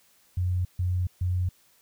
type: tone bursts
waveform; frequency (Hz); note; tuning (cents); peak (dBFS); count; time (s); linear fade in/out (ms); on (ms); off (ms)
sine; 90.4; F#2; -40; -23; 3; 0.37-1.49; 5; 280; 140
effects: white hiss -62 dBFS RMS until 1.81 s